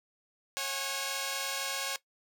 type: chord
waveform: 5% pulse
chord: C# suspended fourth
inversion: none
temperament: equal with one note detuned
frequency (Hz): 545.8 / 740 / 830.6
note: C#5 / F#5 / G#5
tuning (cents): -27 / 0 / 0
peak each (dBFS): -23 / -28 / -27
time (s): 0.57-1.96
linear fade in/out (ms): 0
effects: noise-tail reverb RT60 0.1 s tail -17 dB re dry